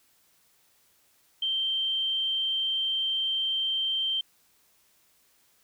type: tone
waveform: sine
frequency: 3136 Hz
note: G7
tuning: in tune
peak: -25 dBFS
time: 1.42-4.21 s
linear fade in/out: 5 ms
effects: white hiss -65 dBFS RMS until 5.63 s